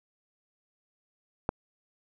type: click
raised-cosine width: 1 ms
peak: -12 dBFS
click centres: 1.491 s
effects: none